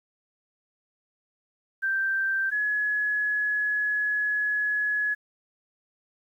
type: tone pair in turn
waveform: sine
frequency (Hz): 1568 / 1691.4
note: G6 / G#6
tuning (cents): 0 / +31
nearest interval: minor second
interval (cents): 131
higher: second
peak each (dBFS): -23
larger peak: neither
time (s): 1.82-2.51 / 2.51-5.15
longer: second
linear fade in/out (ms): 20
effects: 10-bit